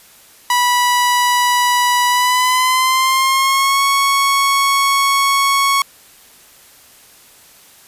sawtooth tone with pitch glide, 980 to 1106.4 Hz, B5 to C#6, -14 to -4 cents, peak -8 dBFS, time 0.5-5.82 s, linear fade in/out 2 ms, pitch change +210 cents, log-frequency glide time 2.08-3.83 s, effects white hiss -45 dBFS RMS until 7.87 s + resampled to 32000 Hz

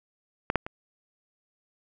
clicks, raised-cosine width 0.5 ms, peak -10 / -7 / -20 dBFS, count 3, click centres 0.501 / 0.557 / 0.665 s, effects none

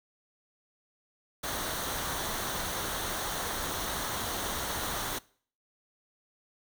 pink noise with comb filter, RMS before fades -34 dBFS, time 1.43-5.19 s, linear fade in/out 10 ms, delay 0.4 ms, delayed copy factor -0.5, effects noise-tail reverb RT60 0.5 s tail -22 dB re dry

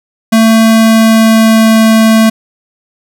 square tone with pitch glide, 223.7 to 222 Hz, A3 to A3, +29 to +16 cents, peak -4 dBFS, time 0.32-2.3 s, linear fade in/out 10 ms, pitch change -13 cents, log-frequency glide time 0.67-1.83 s, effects none

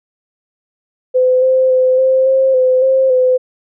sine tone with pitch steps, 509 / 519 / 513 / 523 / 530 / 512 / 528 / 509 Hz, C5 / C5 / C5 / C5 / C5 / C5 / C5 / C5, -48 / -14 / -34 / -1 / +22 / -38 / +16 / -48 cents, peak -8 dBFS, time 1.14-3.38 s, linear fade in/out 20 ms, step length 280 ms, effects none

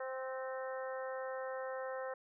harmonic tone with a mistuned harmonic, 261.6 Hz, C4, in tune, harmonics 2 / 3 / 4 / 5 / 6 / 7, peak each -40 / -48 / -49 / -50 / -52 / -51 dBFS, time 0-2.14 s, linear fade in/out 5 ms, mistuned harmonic 6, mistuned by -26 cents, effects none

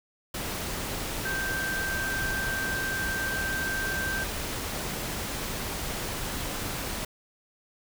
sine tone in noise, 1566 Hz, G6, 2 cents flat, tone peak -29 dBFS, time 1.25-4.24 s, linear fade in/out 5 ms, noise pink, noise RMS -33 dBFS, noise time 0.34-7.05 s, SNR +1 dB, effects none

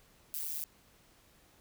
violet noise with amplitude modulation, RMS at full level -34 dBFS, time 0.34-0.64 s, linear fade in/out 0 ms, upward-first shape sine, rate 152 Hz, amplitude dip 95%, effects pink hiss -64 dBFS RMS until 1.6 s

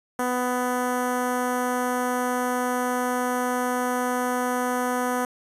10% pulse tone with notch filter, 248.9 Hz, B3, 14 cents sharp, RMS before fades -25 dBFS, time 0.19-5.25 s, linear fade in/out 2 ms, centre 3900 Hz, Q 0.75, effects resampled to 32000 Hz

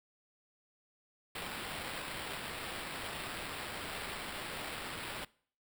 white noise with sample-and-hold, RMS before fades -42 dBFS, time 1.35-5.25 s, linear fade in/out 5 ms, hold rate 6300 Hz, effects noise-tail reverb RT60 0.5 s tail -22 dB re dry

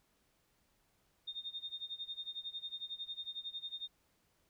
sine tone with tremolo, 3663 Hz, A#7, 31 cents flat, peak -38 dBFS, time 1.27-3.88 s, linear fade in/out 10 ms, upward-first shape sine, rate 11 Hz, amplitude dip 90%, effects pink hiss -75 dBFS RMS until 4.49 s

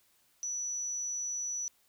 sine tone, 5920 Hz, F#8, in tune, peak -33 dBFS, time 0.43-1.68 s, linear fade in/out 0 ms, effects white hiss -69 dBFS RMS until 1.88 s

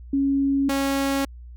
sine / sawtooth tone pair in turn, 276 / 274.7 Hz, C#4 / C#4, -7 / -16 cents, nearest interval unison, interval 9 cents, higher first, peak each -18 / -17 dBFS, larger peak second, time 0.13-0.69 / 0.69-1.25 s, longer neither, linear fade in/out 5 ms, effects added 60 Hz sine -38 dBFS peak until 1.56 s

